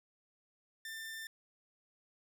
sawtooth tone, 1788 Hz, A6, 27 cents sharp, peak -39 dBFS, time 0.85-1.27 s, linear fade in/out 2 ms, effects none

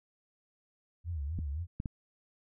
sine tone with vibrato, 77.78 Hz, D#2, in tune, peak -33 dBFS, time 1.04-1.67 s, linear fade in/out 50 ms, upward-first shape sine, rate 3.8 Hz, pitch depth 200 cents each way
clicks, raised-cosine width 5 ms, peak -23 dBFS, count 3, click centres 1.389 / 1.801 / 1.858 s
effects none

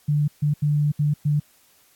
sine tone bursts at uneven times, 147.7 Hz, D3, 10 cents sharp, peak -17 dBFS, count 5, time 0.08-0.28 / 0.42-0.54 / 0.62-0.92 / 0.99-1.14 / 1.25-1.4 s, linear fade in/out 10 ms, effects white hiss -58 dBFS RMS until 1.95 s + AAC 64 kbps

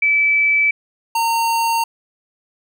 sine / square tone pair in turn, 2308 / 917.8 Hz, D7 / A#5, -31 / -27 cents, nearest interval octave + major third, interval 1596 cents, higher first, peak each -12 / -16 dBFS, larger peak first, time 0.02-0.71 / 1.15-1.84 s, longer neither, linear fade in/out 5 ms, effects none

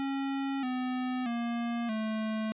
square tone with pitch steps, 273.4 / 253.6 / 235.3 / 218.3 Hz, C#4 / B3 / A#3 / A3, -24 / +46 / +16 / -13 cents, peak -31 dBFS, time 0-2.52 s, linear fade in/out 0 ms, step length 630 ms, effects resampled to 8000 Hz

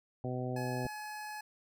harmonic tone, 126.3 Hz, B2, 39 cents sharp, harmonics 1 / 2 / 3 / 4 / 5 / 6, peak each -37 / -40 / -42 / -43 / -44 / -45 dBFS, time 0.24-0.87 s, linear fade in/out 2 ms
25% pulse tone, 848 Hz, G#5, 36 cents sharp, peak -37 dBFS, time 0.56-1.41 s, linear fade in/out 5 ms
click, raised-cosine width 5 ms, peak -31 dBFS, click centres 0.854 s
effects none

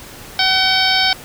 harmonic tone with a mistuned harmonic, 756 Hz, F#5, 37 cents sharp, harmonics 1 / 2 / 3 / 4 / 5 / 6 / 7, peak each -20 / -20 / -20 / -20 / -20 / -20 / -20 dBFS, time 0.39-1.13 s, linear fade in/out 2 ms, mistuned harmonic 4, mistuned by +58 cents, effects pink hiss -36 dBFS RMS until 1.24 s

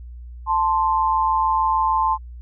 sine tone pair together, 880 / 1046.5 Hz, A5 / C6, 0 / 0 cents, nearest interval minor third, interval 300 cents, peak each -19 dBFS, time 0.46-2.18 s, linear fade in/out 50 ms, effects added 60 Hz sine -34 dBFS peak until 2.41 s

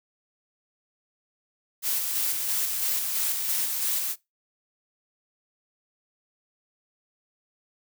blue noise with tremolo, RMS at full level -26 dBFS, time 1.82-4.16 s, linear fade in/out 50 ms, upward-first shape square, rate 3 Hz, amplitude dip 30%, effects noise-tail reverb RT60 0.2 s tail -21 dB re dry

